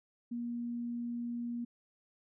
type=tone; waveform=sine; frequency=237.9 Hz; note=A#3; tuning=35 cents sharp; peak=-35 dBFS; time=0.31-1.65 s; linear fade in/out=10 ms; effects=none